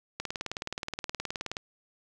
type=click train; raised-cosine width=0.2 ms; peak=-16 dBFS; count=27; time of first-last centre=0.2-1.568 s; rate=19 Hz; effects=none